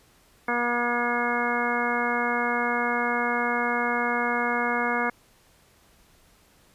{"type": "harmonic tone", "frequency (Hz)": 240, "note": "B3", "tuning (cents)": -49, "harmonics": [1, 2, 3, 4, 5, 6, 7, 9], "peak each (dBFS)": [-31, -31, -31, -31, -31, -31, -31, -31], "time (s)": [0.48, 5.1], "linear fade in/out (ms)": 5, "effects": ["pink hiss -59 dBFS RMS until 6.74 s", "resampled to 32000 Hz"]}